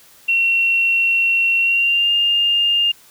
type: tone with pitch glide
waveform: sine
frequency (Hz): 2727 to 2813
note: F7 to F7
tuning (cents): -42 to +12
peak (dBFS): -13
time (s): 0.28-2.92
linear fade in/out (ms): 10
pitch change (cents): +54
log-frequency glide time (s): 1.6-2.11
effects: white hiss -48 dBFS RMS until 3.1 s